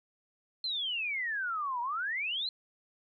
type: exponential two-way sweep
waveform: sine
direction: down then up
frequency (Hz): 4208 to 932.3 to 4208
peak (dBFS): -31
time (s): 0.64-2.49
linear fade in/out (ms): 2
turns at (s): 1.81
effects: none